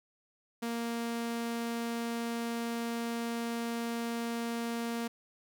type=tone; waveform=sawtooth; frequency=233.1 Hz; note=A#3; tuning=in tune; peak=-29 dBFS; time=0.62-5.08 s; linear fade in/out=10 ms; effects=none